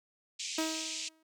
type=band-pass noise; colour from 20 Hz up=white; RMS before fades=-39 dBFS; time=0.39-1.09 s; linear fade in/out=10 ms; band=2300 to 7500 Hz; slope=48 dB/octave
type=tone with exponential decay; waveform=sawtooth; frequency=318.5 Hz; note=D#4; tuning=41 cents sharp; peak=-25 dBFS; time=0.58-1.23 s; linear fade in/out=5 ms; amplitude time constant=140 ms
effects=none